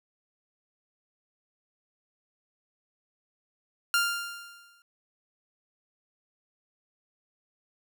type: tone with exponential decay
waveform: sawtooth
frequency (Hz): 1396.9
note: F6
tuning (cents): 0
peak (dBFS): -17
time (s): 3.94-4.82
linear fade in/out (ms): 1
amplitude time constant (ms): 190
effects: none